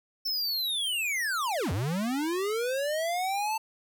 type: linear two-way sweep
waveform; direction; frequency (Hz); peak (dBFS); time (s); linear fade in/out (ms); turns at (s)
square; down then up; 5370 to 82.41 to 894; -28; 0.25-3.58; 10; 1.72
effects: none